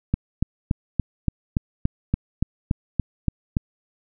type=click train; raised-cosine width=5 ms; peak=-7 dBFS; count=13; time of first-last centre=0.14-3.569 s; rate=3.5 Hz; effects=none